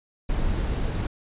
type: noise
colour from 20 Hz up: brown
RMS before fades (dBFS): -25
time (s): 0.29-1.07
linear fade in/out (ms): 5
effects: resampled to 8000 Hz